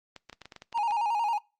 clicks, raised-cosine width 0.2 ms, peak -26 dBFS, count 11, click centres 0.163 / 0.297 / 0.329 / 0.417 / 0.456 / 0.522 / 0.563 / 0.621 / 0.727 / 0.776 / 0.909 s
triangle tone with vibrato, 880 Hz, A5, in tune, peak -23 dBFS, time 0.74-1.39 s, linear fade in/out 20 ms, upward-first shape square, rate 11 Hz, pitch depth 95 cents each way
effects noise-tail reverb RT60 0.3 s tail -23 dB re dry + Opus 32 kbps

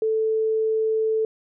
sine tone, 440 Hz, A4, in tune, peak -19 dBFS, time 0.02-1.25 s, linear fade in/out 2 ms, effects none

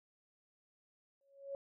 sine tone with exponential growth, 554 Hz, C#5, 1 cent flat, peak -37 dBFS, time 1.21-1.55 s, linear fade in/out 1 ms, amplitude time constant 73 ms, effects none

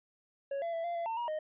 triangle tone with pitch steps, 555 / 676 / 664 / 690 / 679 / 903 / 953 / 619 Hz, C#5 / E5 / E5 / F5 / F5 / A5 / A#5 / D#5, +2 / +43 / +12 / -21 / -49 / +45 / +38 / -9 cents, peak -31 dBFS, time 0.51-1.39 s, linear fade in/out 5 ms, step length 110 ms, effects resampled to 8000 Hz

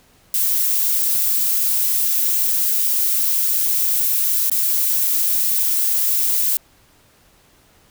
violet noise with dropouts, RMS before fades -18 dBFS, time 0.34-6.57 s, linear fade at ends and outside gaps 1 ms, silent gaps 4.498-4.515 s, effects pink hiss -54 dBFS RMS until 7.9 s

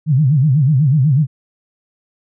sine tone with vibrato, 141.3 Hz, C#3, 34 cents sharp, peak -9 dBFS, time 0.06-1.27 s, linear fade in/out 50 ms, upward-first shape sine, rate 8.1 Hz, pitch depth 210 cents each way, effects none

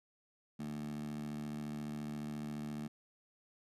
15% pulse tone with high-pass filter, 74.4 Hz, D2, 23 cents sharp, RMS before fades -42 dBFS, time 0.59-2.88 s, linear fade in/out 10 ms, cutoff 190 Hz, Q 5.4, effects resampled to 32000 Hz

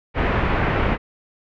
pink low-pass noise, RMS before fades -20 dBFS, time 0.14-0.98 s, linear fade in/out 50 ms, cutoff 2400 Hz, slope 24 dB/octave, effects none

